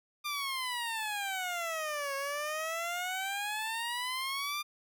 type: exponential two-way sweep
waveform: 15% pulse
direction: down then up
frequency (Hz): 1202 to 546 to 1202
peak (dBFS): -27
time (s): 0.24-4.63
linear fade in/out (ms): 20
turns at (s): 2.15
effects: none